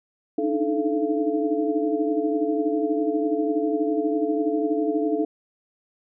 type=tone cluster; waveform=sine; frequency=287.5 / 304.1 / 316.3 / 435.2 / 682 Hz; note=D4 / D#4 / D#4 / A4 / F5; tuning=-37 / -40 / +29 / -19 / -41 cents; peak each=-30 / -25 / -28 / -25 / -31 dBFS; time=0.38-5.25 s; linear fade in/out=5 ms; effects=none